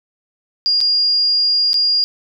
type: tone with dropouts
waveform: sine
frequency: 4831 Hz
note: D8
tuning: 48 cents sharp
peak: -12 dBFS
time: 0.66-2.04 s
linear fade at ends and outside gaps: 0 ms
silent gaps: 0.805-0.812 / 1.732-1.742 s
effects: none